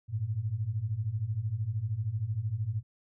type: beating tone pair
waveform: sine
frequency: 100.3 / 113.3 Hz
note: G2 / A#2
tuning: +40 / -49 cents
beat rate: 13 Hz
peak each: -34 / -31 dBFS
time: 0.08-2.83 s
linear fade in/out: 50 ms
effects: none